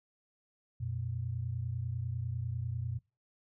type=tone pair together; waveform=sine; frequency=90.5 / 120.56 Hz; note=F#2 / B2; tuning=-38 / -41 cents; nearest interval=perfect fourth; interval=497 cents; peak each=-38 / -35 dBFS; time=0.8-2.99 s; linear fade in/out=10 ms; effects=noise-tail reverb RT60 0.3 s tail -25 dB re dry